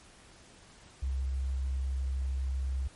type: tone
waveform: sine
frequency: 66.3 Hz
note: C2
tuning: 23 cents sharp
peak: -29 dBFS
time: 1.02-2.88 s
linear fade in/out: 10 ms
effects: pink hiss -56 dBFS RMS until 2.95 s + MP3 48 kbps